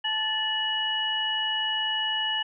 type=tone cluster; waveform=sine; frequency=875 / 1752 / 2920 Hz; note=A5 / A6 / F#7; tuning=-10 / -8 / -24 cents; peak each=-33 / -31 / -26 dBFS; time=0.04-2.43 s; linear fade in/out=10 ms; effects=none